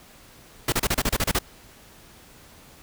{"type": "noise bursts", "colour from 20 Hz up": "pink", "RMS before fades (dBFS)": -22, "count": 10, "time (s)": [0.68, 1.389], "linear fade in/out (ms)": 5, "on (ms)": 43, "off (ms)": 31, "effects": ["pink hiss -50 dBFS RMS until 2.82 s"]}